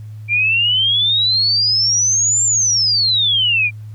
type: exponential two-way sweep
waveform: sine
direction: up then down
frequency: 2349 to 7410 to 2349 Hz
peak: -12 dBFS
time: 0.28-3.71 s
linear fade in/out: 50 ms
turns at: 2.44 s
effects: added 107 Hz sine -29 dBFS peak until 3.94 s + pink hiss -56 dBFS RMS until 3.94 s